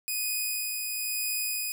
5% pulse tone with tremolo, 2489 Hz, D#7, in tune, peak -18 dBFS, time 0.08-1.72 s, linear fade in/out 0 ms, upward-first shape sine, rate 1 Hz, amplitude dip 30%, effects none

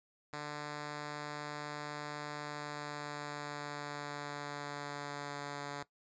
5% pulse tone with pitch glide, 148 to 143.54 Hz, D3 to D3, +14 to -39 cents, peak -29 dBFS, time 0.33-5.83 s, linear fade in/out 2 ms, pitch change -53 cents, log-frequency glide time 2.34-5.71 s, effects noise-tail reverb RT60 0.1 s tail -17 dB re dry + resampled to 16000 Hz

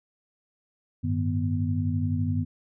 sine tone cluster, 96.9 / 108.7 / 152.6 / 246.2 Hz, G2 / A2 / D#3 / B3, -20 / -21 / -33 / -5 cents, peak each -26 / -34 / -31 / -29 dBFS, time 1.03-2.45 s, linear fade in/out 20 ms, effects none

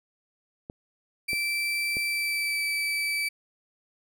clicks, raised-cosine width 2 ms, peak -24 dBFS, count 3, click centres 0.699 / 1.332 / 1.969 s
35% pulse tone with pitch glide, 2334 to 2310 Hz, D7 to D7, -11 to -29 cents, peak -24 dBFS, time 1.28-3.29 s, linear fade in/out 10 ms, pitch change -18 cents, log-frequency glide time 2.05-2.62 s
effects none

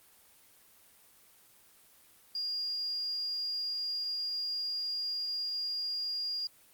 sine tone, 4828 Hz, D8, 47 cents sharp, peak -32 dBFS, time 2.35-6.47 s, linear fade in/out 2 ms, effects white hiss -61 dBFS RMS until 6.73 s + Opus 24 kbps

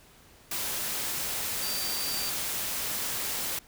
sine tone in noise, 4659 Hz, D8, 15 cents flat, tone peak -34 dBFS, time 1.62-2.3 s, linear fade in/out 5 ms, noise white, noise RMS -32 dBFS, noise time 0.51-3.59 s, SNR -5 dB, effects pink hiss -56 dBFS RMS until 3.67 s

